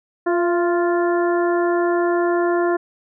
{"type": "harmonic tone with a mistuned harmonic", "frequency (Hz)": 349.2, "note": "F4", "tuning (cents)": 0, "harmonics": [1, 2, 3, 4, 5], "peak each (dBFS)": [-17, -23, -27, -29, -31], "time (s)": [0.26, 2.77], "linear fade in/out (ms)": 10, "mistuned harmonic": 2, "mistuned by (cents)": -37, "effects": []}